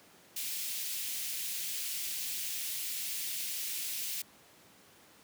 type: high-pass noise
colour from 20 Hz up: white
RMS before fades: -37 dBFS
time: 0.36-4.22 s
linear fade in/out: 5 ms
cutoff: 2200 Hz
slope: 24 dB/octave
effects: pink hiss -59 dBFS RMS until 5.23 s + high-pass 150 Hz 12 dB/octave